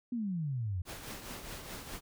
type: exponential sweep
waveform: sine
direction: down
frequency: 251.1 to 85 Hz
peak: -32 dBFS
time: 0.12-0.82 s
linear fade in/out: 5 ms
type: noise with tremolo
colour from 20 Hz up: pink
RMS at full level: -42 dBFS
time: 0.85-2.01 s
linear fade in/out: 50 ms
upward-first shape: triangle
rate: 4.8 Hz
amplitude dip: 55%
effects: none